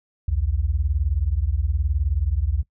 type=beating tone pair; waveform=sine; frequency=61.74 / 80.74 Hz; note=B1 / E2; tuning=0 / -35 cents; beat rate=19 Hz; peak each=-22 dBFS; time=0.28-2.63 s; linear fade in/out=5 ms; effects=noise-tail reverb RT60 0.1 s tail -22 dB re dry